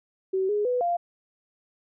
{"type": "tone with pitch steps", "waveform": "sine", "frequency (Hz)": [380, 415.7, 495.8, 695], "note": ["F#4", "G#4", "B4", "F5"], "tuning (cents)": [46, 2, 7, -9], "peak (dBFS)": -22, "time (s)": [0.33, 0.97], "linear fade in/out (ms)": 10, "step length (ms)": 160, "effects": []}